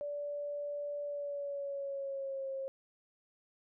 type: tone with pitch glide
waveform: sine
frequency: 580 to 538 Hz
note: D5 to C5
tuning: -22 to +48 cents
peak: -36 dBFS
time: 0.01-2.68 s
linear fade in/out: 0 ms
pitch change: -130 cents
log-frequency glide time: 1.04-2.48 s
effects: none